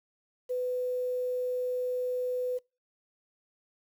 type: tone with quantisation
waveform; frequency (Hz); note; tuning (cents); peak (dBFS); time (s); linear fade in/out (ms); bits
sine; 500; B4; +21; -28; 0.49-2.59; 20; 9
effects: noise-tail reverb RT60 0.3 s tail -26 dB re dry